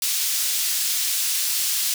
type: high-pass noise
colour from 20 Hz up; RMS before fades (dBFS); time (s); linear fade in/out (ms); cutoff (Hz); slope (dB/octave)
pink; -23; 0.02-1.94; 2; 4200; 12
effects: none